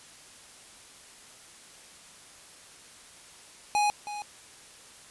square tone with echo, 830.6 Hz, G#5, in tune, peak -23 dBFS, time 3.75-3.9 s, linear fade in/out 0 ms, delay 320 ms, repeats 1, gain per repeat -12 dB, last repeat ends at 4.22 s, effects white hiss -51 dBFS RMS until 5.1 s + resampled to 24000 Hz

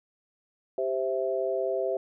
sine chord, C major, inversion second, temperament equal, 392 / 523.3 / 659.3 Hz, G4 / C5 / E5, 0 / 0 / 0 cents, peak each -30 dBFS, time 0.78-1.97 s, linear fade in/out 2 ms, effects none

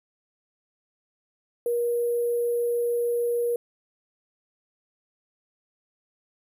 sine tone with sample-and-hold, 476.6 Hz, A#4, 38 cents sharp, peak -22 dBFS, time 1.66-3.56 s, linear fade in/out 2 ms, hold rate 11025 Hz, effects none

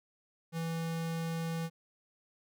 square tone, 164.81 Hz, E3, in tune, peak -34 dBFS, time 0.52-1.7 s, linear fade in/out 50 ms, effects none

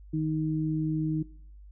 sine tone pair together, 156.3 / 312.6 Hz, D#3 / D#4, +8 / +8 cents, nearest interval octave, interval 1200 cents, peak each -28 / -29 dBFS, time 0.13-1.23 s, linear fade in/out 10 ms, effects noise-tail reverb RT60 0.6 s tail -21 dB re dry + added 50 Hz sine -46 dBFS peak until 1.71 s

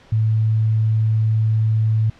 sine tone, 110 Hz, A2, in tune, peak -14 dBFS, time 0.12-2.1 s, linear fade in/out 5 ms, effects pink hiss -49 dBFS RMS until 2.19 s + low-pass 4000 Hz 12 dB/octave

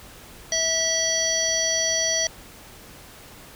harmonic tone, 650 Hz, E5, 24 cents flat, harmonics 1 / 3 / 5 / 7 / 9, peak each -28 / -29 / -30 / -28 / -23 dBFS, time 0.52-2.27 s, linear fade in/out 2 ms, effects pink hiss -45 dBFS RMS until 3.55 s

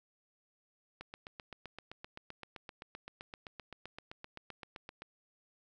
click train, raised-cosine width 0.3 ms, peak -29 dBFS, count 32, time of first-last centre 1.01-5.02 s, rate 7.73 Hz, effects none

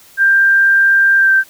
sine tone with pitch glide, 1586 to 1563.3 Hz, G6 to G6, +20 to -5 cents, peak -7 dBFS, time 0.17-1.44 s, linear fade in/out 50 ms, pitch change -25 cents, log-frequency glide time 1.17-1.32 s, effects white hiss -44 dBFS RMS until 1.49 s

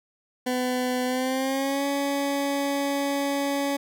20% pulse tone with pitch glide, 251.5 to 280.7 Hz, B3 to C#4, +32 to +22 cents, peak -19 dBFS, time 0.46-3.77 s, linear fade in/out 10 ms, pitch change +190 cents, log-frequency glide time 1.05-1.85 s, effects none

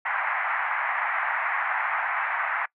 white band-pass noise, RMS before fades -27 dBFS, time 0.05-2.66 s, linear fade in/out 10 ms, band 730 to 2100 Hz, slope 48 dB/octave, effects noise-tail reverb RT60 0.1 s tail -23 dB re dry

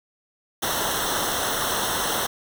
pink noise with comb filter, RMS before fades -25 dBFS, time 0.62-2.27 s, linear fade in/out 10 ms, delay 0.42 ms, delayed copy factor -0.85, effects none

